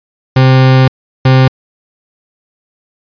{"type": "tone bursts at uneven times", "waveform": "40% pulse", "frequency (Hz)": 130.81, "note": "C3", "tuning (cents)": 0, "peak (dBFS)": -3, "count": 2, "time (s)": [[0.36, 0.88], [1.25, 1.48]], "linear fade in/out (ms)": 5, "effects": ["resampled to 11025 Hz"]}